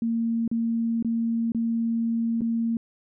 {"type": "tone with dropouts", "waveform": "sine", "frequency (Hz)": 229.7, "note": "A#3", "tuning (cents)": -25, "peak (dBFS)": -22, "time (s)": [0.02, 2.77], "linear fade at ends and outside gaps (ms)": 2, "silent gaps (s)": [[0.478, 0.514], [1.026, 1.047], [1.52, 1.547], [2.409, 2.417]], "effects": []}